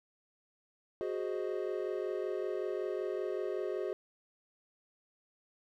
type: chord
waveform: triangle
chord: Ab dominant seventh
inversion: third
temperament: equal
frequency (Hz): 370 / 415.3 / 523.3 / 622.3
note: Gb4 / Ab4 / C5 / Eb5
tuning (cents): 0 / 0 / 0 / 0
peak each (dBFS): -35 / -36 / -40 / -40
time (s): 1.01-3.93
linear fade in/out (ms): 0
effects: none